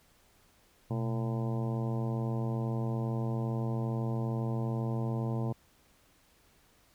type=harmonic tone with a mistuned harmonic; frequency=112.5 Hz; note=A2; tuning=39 cents sharp; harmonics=1 / 2 / 3 / 4 / 5 / 6 / 7 / 8 / 9; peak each=-31 / -37 / -41 / -43 / -45 / -47 / -48 / -49 / -50 dBFS; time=0.9-5.53 s; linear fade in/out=10 ms; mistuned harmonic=1; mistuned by=+150 cents; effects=pink hiss -65 dBFS RMS until 6.94 s